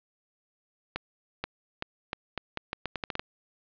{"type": "accelerating click train", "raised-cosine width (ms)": 0.3, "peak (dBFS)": -15, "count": 13, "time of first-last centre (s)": [0.96, 3.195], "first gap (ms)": 480, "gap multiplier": 0.8, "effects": ["resampled to 11025 Hz", "9-bit"]}